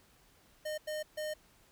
square tone bursts at uneven times, 612 Hz, D#5, 29 cents flat, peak -36 dBFS, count 3, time 0.65-0.78 / 0.87-1.03 / 1.17-1.34 s, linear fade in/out 10 ms, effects pink hiss -65 dBFS RMS until 1.71 s

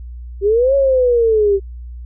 sine linear two-way sweep, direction up then down, 383.3 to 558 to 385.7 Hz, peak -10 dBFS, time 0.41-1.6 s, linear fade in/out 50 ms, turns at 0.75 s, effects added 60 Hz sine -28 dBFS peak until 2.05 s

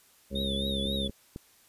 harmonic tone, 68.3 Hz, C#2, 25 cents flat, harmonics 1 / 2 / 3 / 4 / 5 / 6 / 7 / 8, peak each -35 / -43 / -33 / -43 / -46 / -41 / -44 / -38 dBFS, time 0.3-1.11 s, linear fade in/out 50 ms
triangle tone with vibrato, 3620 Hz, A7, 48 cents sharp, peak -31 dBFS, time 0.35-1.08 s, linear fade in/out 10 ms, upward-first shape triangle, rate 3.8 Hz, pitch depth 110 cents each way
clicks, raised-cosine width 3 ms, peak -25 dBFS, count 3, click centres 0.854 / 1.096 / 1.361 s
effects white hiss -61 dBFS RMS until 1.68 s + resampled to 32000 Hz

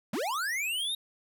square linear sweep, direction up, 164.81 to 3800 Hz, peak -30 dBFS, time 0.13-0.95 s, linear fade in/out 5 ms, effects none

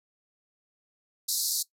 pink band-pass noise, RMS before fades -29 dBFS, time 1.28-1.63 s, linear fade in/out 10 ms, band 4000 to 15000 Hz, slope 96 dB/octave, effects noise-tail reverb RT60 0.1 s tail -18 dB re dry

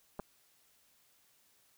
clicks, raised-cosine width 1 ms, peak -27 dBFS, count 2, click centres 0.193 / 0.198 s, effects white hiss -69 dBFS RMS until 1.77 s

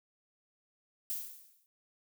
violet noise with exponential decay, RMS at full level -34 dBFS, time 1.1-1.66 s, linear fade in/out 0 ms, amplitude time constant 120 ms, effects none

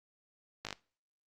slowing click train, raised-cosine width 0.2 ms, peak -21 dBFS, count 5, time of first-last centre 0.65-0.728 s, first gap 18 ms, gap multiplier 1.05, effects noise-tail reverb RT60 0.4 s tail -21 dB re dry + Opus 48 kbps

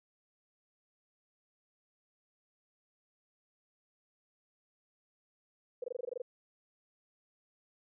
sine tone bursts, 493.9 Hz, B4, in tune, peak -34 dBFS, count 10, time 5.82-6.219 s, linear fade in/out 5 ms, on 21 ms, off 21 ms, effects none

